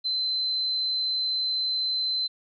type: tone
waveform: sine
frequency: 4068 Hz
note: C8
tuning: 50 cents flat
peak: -24 dBFS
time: 0.04-2.28 s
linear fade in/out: 20 ms
effects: none